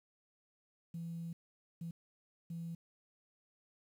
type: tone bursts at uneven times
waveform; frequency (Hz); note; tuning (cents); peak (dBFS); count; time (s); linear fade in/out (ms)
sine; 167.5; E3; +28; -39; 3; 0.94-1.33 / 1.81-1.91 / 2.5-2.75; 5
effects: tanh soft clip ceiling -36 dBFS + 11-bit